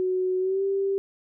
sine tone with pitch glide, 370 to 392 Hz, F#4 to G4, 0 to 0 cents, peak -22 dBFS, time 0-0.98 s, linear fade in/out 0 ms, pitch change +100 cents, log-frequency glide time 0.39-0.63 s, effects none

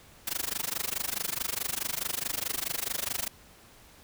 white noise with amplitude modulation, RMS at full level -29 dBFS, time 0.27-3.28 s, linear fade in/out 5 ms, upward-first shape sine, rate 24.7 Hz, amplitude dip 100%, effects pink hiss -55 dBFS RMS until 4.03 s

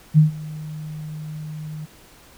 sine tone with ADSR envelope, 154.1 Hz, D#3, 16 cents flat, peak -7 dBFS, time 0.14-1.86 s, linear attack 38 ms, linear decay 130 ms, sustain -22 dB, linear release 15 ms, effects pink hiss -49 dBFS RMS until 2.37 s

